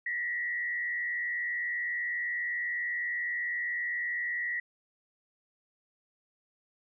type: tone with frequency modulation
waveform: sine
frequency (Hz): 1928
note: B6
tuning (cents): -42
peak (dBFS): -30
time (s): 0.06-4.6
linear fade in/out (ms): 5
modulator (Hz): 87.8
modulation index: 0.78
effects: none